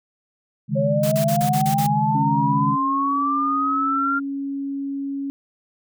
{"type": "chord", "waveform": "sine", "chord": "C# suspended second", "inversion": "none", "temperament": "equal with one note detuned", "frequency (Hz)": [138.59, 155.56, 208.9], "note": ["C#3", "D#3", "G#3"], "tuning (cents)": [0, 0, 10], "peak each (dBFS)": -24, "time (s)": [0.68, 2.77], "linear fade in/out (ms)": 50}
{"type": "linear sweep", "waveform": "sine", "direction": "up", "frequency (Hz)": [542, 1396.9], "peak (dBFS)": -19, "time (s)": [0.75, 4.2], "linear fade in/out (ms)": 20}
{"type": "noise bursts", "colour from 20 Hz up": "white", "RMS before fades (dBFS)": -30, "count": 7, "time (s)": [1.03, 1.868], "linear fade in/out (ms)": 5, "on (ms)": 88, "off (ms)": 37}
{"type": "tone", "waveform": "sine", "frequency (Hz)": 277.2, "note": "C#4", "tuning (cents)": 0, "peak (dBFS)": -24, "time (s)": [2.15, 5.3], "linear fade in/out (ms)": 0}
{"effects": []}